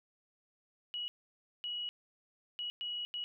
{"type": "tone bursts at uneven times", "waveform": "sine", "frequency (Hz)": 2916, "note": "F#7", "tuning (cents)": -26, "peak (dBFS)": -36, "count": 5, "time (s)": [[0.94, 1.08], [1.64, 1.89], [2.59, 2.7], [2.81, 3.05], [3.14, 3.24]], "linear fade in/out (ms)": 0, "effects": []}